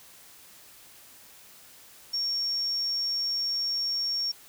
sine tone, 5520 Hz, F8, 21 cents flat, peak -26 dBFS, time 2.13-4.32 s, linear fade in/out 10 ms, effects white hiss -52 dBFS RMS until 4.48 s

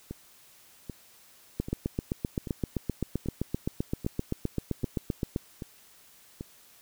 two click trains, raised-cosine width 3 ms, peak -15 / -23 dBFS, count 30 / 9, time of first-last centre 1.6-5.361 / 0.11-6.409 s, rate 7.71 / 1.27 Hz, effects white hiss -57 dBFS RMS until 6.81 s

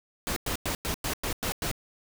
pink noise bursts, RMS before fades -30 dBFS, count 8, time 0.27-1.714 s, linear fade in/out 0 ms, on 93 ms, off 100 ms, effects none

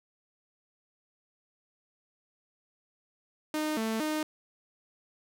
sawtooth tone with pitch steps, 307.1 / 222.1 / 307.7 Hz, D#4 / A3 / D#4, -23 / +16 / -19 cents, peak -25 dBFS, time 3.54-4.23 s, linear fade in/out 2 ms, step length 230 ms, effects none

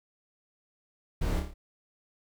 brown noise with echo, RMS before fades -29 dBFS, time 1.21-1.4 s, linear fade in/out 10 ms, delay 28 ms, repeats 5, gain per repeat -4 dB, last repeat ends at 1.54 s, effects none

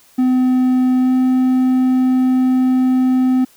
triangle tone with pitch glide, 254.7 to 256.5 Hz, C4 to C4, -46 to -34 cents, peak -9 dBFS, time 0.18-3.45 s, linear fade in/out 10 ms, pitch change +12 cents, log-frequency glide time 0.99-1.12 s, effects white hiss -50 dBFS RMS until 3.56 s

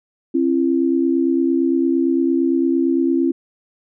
sine tone pair together, 268.5 / 337.3 Hz, C4 / E4, +45 / +40 cents, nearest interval major third, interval 395 cents, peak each -17 dBFS, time 0.34-3.32 s, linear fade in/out 10 ms, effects none

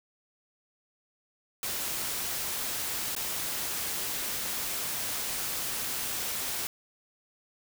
white noise with dropouts, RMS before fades -33 dBFS, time 1.63-6.67 s, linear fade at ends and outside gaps 1 ms, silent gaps 3.151-3.164 s, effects none

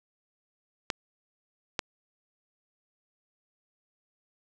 clicks, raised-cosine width 0.2 ms, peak -10 dBFS, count 2, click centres 0.902 / 1.792 s, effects none

